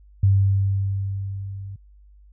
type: tone with level ramp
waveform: sine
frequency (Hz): 98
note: G2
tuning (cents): 0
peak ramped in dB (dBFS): -12 to -32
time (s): 0.23-1.76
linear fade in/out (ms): 5
effects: added 50 Hz sine -47 dBFS peak until 2.32 s